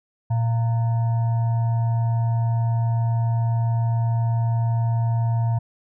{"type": "tone with frequency modulation", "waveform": "sine", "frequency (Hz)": 115.9, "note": "A#2", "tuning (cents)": -10, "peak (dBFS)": -18, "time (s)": [0.3, 5.59], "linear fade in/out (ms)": 10, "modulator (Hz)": 806, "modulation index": 0.28, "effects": []}